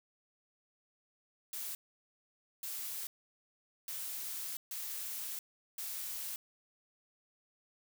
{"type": "noise bursts at uneven times", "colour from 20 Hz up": "blue", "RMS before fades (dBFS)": -41, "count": 5, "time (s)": [[1.53, 1.75], [2.63, 3.07], [3.88, 4.57], [4.71, 5.39], [5.78, 6.36]], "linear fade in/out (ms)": 2, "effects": []}